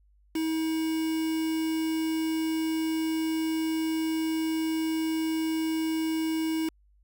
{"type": "tone with quantisation", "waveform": "triangle", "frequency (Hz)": 320, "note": "D#4", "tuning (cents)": 49, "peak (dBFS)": -24, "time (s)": [0.35, 6.69], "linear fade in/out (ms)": 5, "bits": 6, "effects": ["added 50 Hz sine -59 dBFS peak until 7.03 s"]}